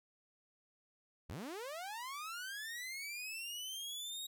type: linear sweep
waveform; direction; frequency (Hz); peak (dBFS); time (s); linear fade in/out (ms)
sawtooth; up; 56.3 to 3804; -39; 1.29-4.27; 10
effects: none